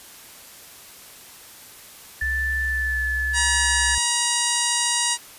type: tone with pitch glide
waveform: sine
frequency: 1760 to 1728.8 Hz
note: A6 to A6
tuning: 0 to -31 cents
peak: -22 dBFS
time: 2.21-3.95 s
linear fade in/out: 5 ms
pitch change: -31 cents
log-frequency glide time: 2.67-3.06 s
type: tone with vibrato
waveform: sine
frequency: 65.41 Hz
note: C2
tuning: in tune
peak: -27 dBFS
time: 2.22-3.98 s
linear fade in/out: 0 ms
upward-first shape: sine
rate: 1 Hz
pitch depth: 38 cents each way
type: harmonic tone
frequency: 954 Hz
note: A#5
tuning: 40 cents sharp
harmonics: 1 / 2 / 3 / 4 / 5 / 6 / 7 / 8 / 9 / 10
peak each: -29 / -29 / -29 / -29 / -29 / -29 / -29 / -29 / -29 / -29 dBFS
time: 3.33-5.18 s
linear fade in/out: 50 ms
effects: white hiss -44 dBFS RMS until 5.38 s + resampled to 32000 Hz